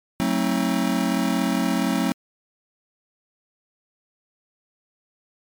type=chord; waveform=square; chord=F# diminished seventh; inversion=none; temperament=just; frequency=185 / 222 / 266.4 / 319.7 Hz; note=F#3 / A3 / C4 / Eb4; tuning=0 / +16 / +31 / +47 cents; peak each=-26 / -26 / -25 / -29 dBFS; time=0.2-2.12 s; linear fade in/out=0 ms; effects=MP3 96 kbps